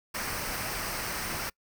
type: noise with comb filter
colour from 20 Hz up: pink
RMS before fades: -34 dBFS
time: 0.14-1.5 s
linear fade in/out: 10 ms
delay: 0.28 ms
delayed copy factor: -0.5
effects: noise-tail reverb RT60 0.1 s tail -25 dB re dry